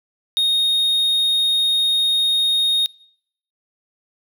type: tone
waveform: triangle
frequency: 3715 Hz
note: A#7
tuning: 7 cents flat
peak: -13 dBFS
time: 0.37-2.86 s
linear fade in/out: 0 ms
effects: noise-tail reverb RT60 0.7 s tail -25 dB re dry